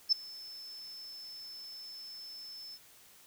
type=tone with ADSR envelope; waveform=sine; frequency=5270 Hz; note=E8; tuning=1 cent flat; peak=-20 dBFS; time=0.09-2.79 s; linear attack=33 ms; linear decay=7 ms; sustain=-24 dB; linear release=52 ms; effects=white hiss -59 dBFS RMS until 3.26 s